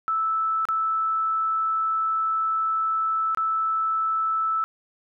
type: tone with dropouts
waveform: sine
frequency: 1314 Hz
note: E6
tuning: 6 cents flat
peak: -21 dBFS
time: 0.08-4.64 s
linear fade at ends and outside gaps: 0 ms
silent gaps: 0.653-0.687 / 3.348-3.373 s
effects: none